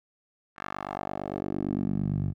10% pulse tone with band-pass filter sweep, 48.83 Hz, G1, 6 cents flat, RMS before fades -31 dBFS, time 0.56-2.34 s, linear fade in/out 50 ms, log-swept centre 1500 to 110 Hz, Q 1.9, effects none

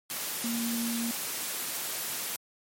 sine tone in noise, 233.1 Hz, A#3, in tune, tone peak -29 dBFS, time 0.44-1.11 s, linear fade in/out 0 ms, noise white, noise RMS -34 dBFS, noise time 0.1-2.36 s, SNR +2 dB, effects high-pass 150 Hz 12 dB/octave + MP3 64 kbps

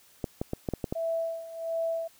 clicks, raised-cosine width 2 ms, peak -16 dBFS, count 7, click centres 0.242 / 0.415 / 0.534 / 0.688 / 0.737 / 0.842 / 0.925 s
sine tone with tremolo, 659.3 Hz, E5, in tune, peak -26 dBFS, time 0.95-2.08 s, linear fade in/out 10 ms, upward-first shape sine, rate 1.4 Hz, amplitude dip 80%
effects white hiss -59 dBFS RMS until 2.19 s

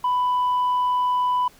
sine tone, 994 Hz, B5, 11 cents sharp, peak -16 dBFS, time 0.04-1.48 s, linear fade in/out 5 ms, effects tanh soft clip ceiling -17 dBFS + pink hiss -52 dBFS RMS until 1.59 s

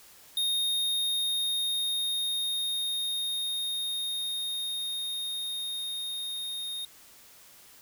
square tone with level ramp, 3700 Hz, A#7, 14 cents flat, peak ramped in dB -26 to -34 dBFS, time 0.37-6.85 s, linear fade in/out 2 ms, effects white hiss -54 dBFS RMS until 7.81 s

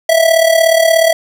square tone with amplitude modulation, 656 Hz, E5, 9 cents flat, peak -5 dBFS, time 0.09-1.13 s, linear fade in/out 5 ms, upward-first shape sine, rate 36.8 Hz, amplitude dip 70%, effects none

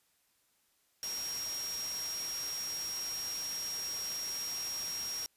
sine tone in noise, 5600 Hz, F8, 4 cents sharp, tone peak -36 dBFS, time 1.03-5.26 s, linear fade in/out 0 ms, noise white, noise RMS -43 dBFS, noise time 1.03-5.26 s, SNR +4 dB, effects white hiss -73 dBFS RMS until 5.36 s + resampled to 32000 Hz

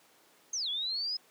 sine linear two-way sweep, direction down then up, 6530 to 3295 to 5130 Hz, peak -31 dBFS, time 0.53-1.17 s, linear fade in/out 5 ms, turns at 0.69 s, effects pink hiss -62 dBFS RMS until 1.3 s + high-pass 300 Hz 12 dB/octave

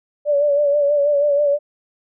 sine tone with vibrato, 578 Hz, D5, 28 cents flat, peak -13 dBFS, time 0.25-1.59 s, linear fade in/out 50 ms, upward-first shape sine, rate 6.2 Hz, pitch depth 45 cents each way, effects none

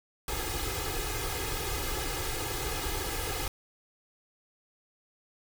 pink noise with comb filter, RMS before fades -33 dBFS, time 0.28-3.48 s, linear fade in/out 2 ms, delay 2.4 ms, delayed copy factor +1, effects none

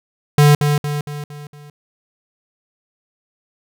square tone with echo, 146.83 Hz, D3, in tune, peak -8 dBFS, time 0.38-0.55 s, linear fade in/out 2 ms, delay 230 ms, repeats 5, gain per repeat -6 dB, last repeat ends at 1.7 s, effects none

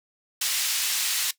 pink band-pass noise, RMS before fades -26 dBFS, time 0.41-1.31 s, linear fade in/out 5 ms, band 2900 to 15000 Hz, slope 12 dB/octave, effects noise-tail reverb RT60 0.1 s tail -17 dB re dry

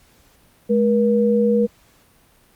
sine tone pair together, 211.7 / 478.9 Hz, G#3 / A#4, +33 / +47 cents, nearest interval octave + major second, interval 1414 cents, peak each -17 / -16 dBFS, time 0.69-1.67 s, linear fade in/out 20 ms, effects pink hiss -55 dBFS RMS until 2.55 s + Opus 48 kbps

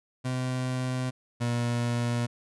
30% pulse tone pair in turn, 127.8 / 119.52 Hz, C3 / A#2, -40 / +44 cents, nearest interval minor second, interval 116 cents, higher first, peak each -25 / -23 dBFS, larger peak second, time 0.24-1.11 / 1.4-2.27 s, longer neither, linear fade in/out 20 ms, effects resampled to 24000 Hz

